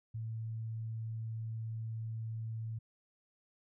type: tone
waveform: sine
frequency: 112.1 Hz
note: A2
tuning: 33 cents sharp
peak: -37 dBFS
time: 0.14-2.79 s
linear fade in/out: 10 ms
effects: none